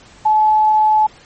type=tone; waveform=sine; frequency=860 Hz; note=A5; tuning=40 cents flat; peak=-9 dBFS; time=0.25-1.07 s; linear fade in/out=10 ms; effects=pink hiss -44 dBFS RMS until 1.25 s + MP3 32 kbps